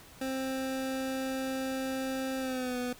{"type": "tone with pitch glide", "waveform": "25% pulse", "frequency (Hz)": [263.9, 247.7], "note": ["C4", "B3"], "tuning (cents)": [15, 5], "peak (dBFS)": -28, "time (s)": [0.21, 2.93], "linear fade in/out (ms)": 5, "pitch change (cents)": -110, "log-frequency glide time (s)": [2.39, 2.78], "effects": ["pink hiss -53 dBFS RMS until 2.99 s"]}